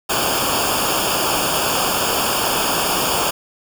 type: noise with comb filter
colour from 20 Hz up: pink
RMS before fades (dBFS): -19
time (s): 0.09-3.31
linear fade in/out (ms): 10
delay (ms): 0.5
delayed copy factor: -0.9
effects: none